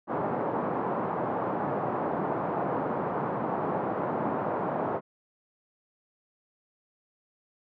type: band-pass noise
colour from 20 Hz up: white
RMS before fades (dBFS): -30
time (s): 0.07-5.01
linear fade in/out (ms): 50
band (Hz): 130 to 1000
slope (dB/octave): 24
effects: none